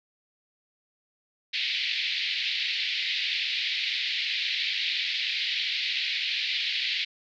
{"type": "band-pass noise", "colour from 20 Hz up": "white", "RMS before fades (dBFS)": -29, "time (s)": [1.53, 7.05], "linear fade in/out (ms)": 10, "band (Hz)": [2000, 4300], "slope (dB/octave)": 48, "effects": []}